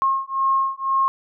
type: beating tone pair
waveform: sine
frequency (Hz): 1076 / 1078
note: C6 / C#6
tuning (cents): +48 / -49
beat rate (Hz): 2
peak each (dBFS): -21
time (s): 0.02-1.08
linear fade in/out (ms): 0
effects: none